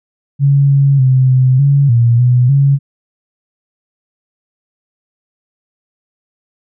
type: tone with pitch steps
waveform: sine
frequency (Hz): 140.1 / 139.1 / 130 / 129 / 140.6 / 117.9 / 124 / 139.2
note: C#3 / C#3 / C3 / C3 / C#3 / A#2 / B2 / C#3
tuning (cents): +19 / +6 / -11 / -24 / +25 / +20 / +7 / +8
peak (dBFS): -6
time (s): 0.39-2.79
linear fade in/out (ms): 50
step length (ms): 300
effects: none